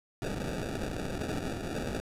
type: noise with sample-and-hold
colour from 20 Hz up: white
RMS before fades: -35 dBFS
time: 0.22-2 s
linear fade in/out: 0 ms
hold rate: 1050 Hz
effects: low-pass 11000 Hz 12 dB/octave